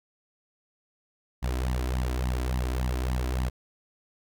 sawtooth tone with flanger, 62.8 Hz, B1, 30 cents sharp, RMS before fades -28 dBFS, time 1.42-3.5 s, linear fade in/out 20 ms, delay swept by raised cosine 0.99 to 3.09 ms, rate 3.5 Hz, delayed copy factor +0.75, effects none

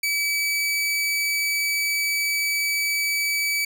sawtooth tone, 2293 Hz, D7, 42 cents flat, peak -18 dBFS, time 0.03-3.65 s, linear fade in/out 5 ms, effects none

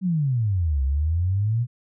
sine exponential two-way sweep, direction down then up, 194.1 to 65.41 to 124 Hz, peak -19 dBFS, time 0.01-1.67 s, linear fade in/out 50 ms, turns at 0.83 s, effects none

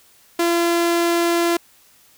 sawtooth tone, 341.2 Hz, F4, 40 cents flat, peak -12 dBFS, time 0.39-1.57 s, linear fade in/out 5 ms, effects white hiss -53 dBFS RMS until 2.17 s

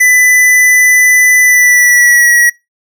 square tone with pitch glide, 1996 to 1918 Hz, B6 to A#6, +18 to +49 cents, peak -5 dBFS, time 0-2.5 s, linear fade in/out 10 ms, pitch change -69 cents, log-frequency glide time 1.42-2.32 s, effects noise-tail reverb RT60 0.2 s tail -23 dB re dry

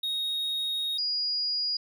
triangle / sine tone pair in turn, 3749 / 4880 Hz, A#7 / D#8, +9 / -34 cents, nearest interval perfect fourth, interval 457 cents, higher second, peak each -26 dBFS, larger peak neither, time 0.03-0.98 / 0.98-1.77 s, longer first, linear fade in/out 5 ms, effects none

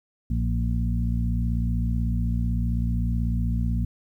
harmonic tone with a mistuned harmonic, 58.27 Hz, A#1, in tune, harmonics 1 / 2 / 3 / 4, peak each -24 / -27 / -31 / -31 dBFS, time 0.3-3.85 s, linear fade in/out 5 ms, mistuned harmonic 2, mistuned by -36 cents, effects 10-bit

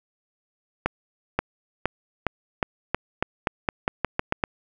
accelerating click train, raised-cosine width 0.5 ms, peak -6 dBFS, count 14, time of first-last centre 0.86-4.438 s, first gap 530 ms, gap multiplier 0.88, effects none

